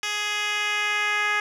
10% pulse tone with band-pass filter sweep, 417.2 Hz, G#4, 8 cents sharp, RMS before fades -25 dBFS, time 0.03-1.4 s, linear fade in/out 2 ms, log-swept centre 3900 to 1900 Hz, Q 1.4, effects none

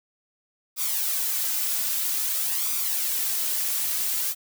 blue noise with flanger, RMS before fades -26 dBFS, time 0.76-4.35 s, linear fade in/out 50 ms, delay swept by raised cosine 0.83 to 3.53 ms, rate 0.51 Hz, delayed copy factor +0.6, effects none

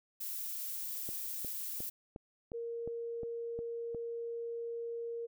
violet noise, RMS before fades -40 dBFS, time 0.2-1.9 s, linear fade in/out 10 ms
click train, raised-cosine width 2 ms, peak -31 dBFS, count 9, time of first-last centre 1.09-3.947 s, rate 2.8 Hz
sine tone, 466.2 Hz, A#4, in tune, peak -37 dBFS, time 2.53-5.27 s, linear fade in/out 20 ms
effects none

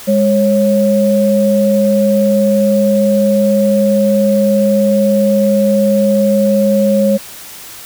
sine tone pair together, 204.9 / 547 Hz, G#3 / C#5, -23 / -23 cents, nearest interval octave + perfect fourth, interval 1700 cents, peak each -11 dBFS, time 0.07-7.18 s, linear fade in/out 20 ms, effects white hiss -32 dBFS RMS until 7.85 s

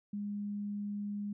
sine tone, 204.9 Hz, G#3, 23 cents flat, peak -35 dBFS, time 0.13-1.33 s, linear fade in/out 5 ms, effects none

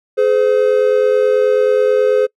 triangle tone pair together, 423.7 / 513 Hz, G#4 / C5, +35 / -34 cents, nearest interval minor third, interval 331 cents, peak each -11 dBFS, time 0.17-2.27 s, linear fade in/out 20 ms, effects noise-tail reverb RT60 0.1 s tail -25 dB re dry

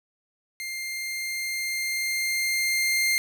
sawtooth tone with level ramp, 2107 Hz, C7, 12 cents sharp, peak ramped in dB -28 to -17 dBFS, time 0.6-3.18 s, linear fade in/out 0 ms, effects none

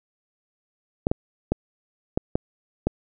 clicks, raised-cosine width 2 ms, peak -7 dBFS, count 6, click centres 1.069 / 1.115 / 1.52 / 2.175 / 2.355 / 2.87 s, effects none

